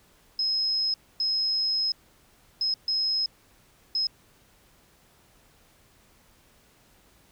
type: tone bursts at uneven times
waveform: sine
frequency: 5130 Hz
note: E8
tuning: 48 cents flat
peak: -23 dBFS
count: 5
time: 0.39-0.94 / 1.2-1.92 / 2.61-2.74 / 2.88-3.26 / 3.95-4.07 s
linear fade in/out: 2 ms
effects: pink hiss -60 dBFS RMS until 7.31 s